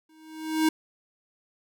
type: tone with exponential growth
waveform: square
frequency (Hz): 315.3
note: D#4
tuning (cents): +23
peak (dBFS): -18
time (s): 0.09-0.69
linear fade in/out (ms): 5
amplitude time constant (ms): 130
effects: none